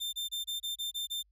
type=tone bursts; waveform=40% pulse; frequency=3585 Hz; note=A7; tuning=32 cents sharp; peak=-32 dBFS; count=8; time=0-1.229 s; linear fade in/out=20 ms; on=130 ms; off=27 ms; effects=added 50 Hz sine -66 dBFS peak until 1.31 s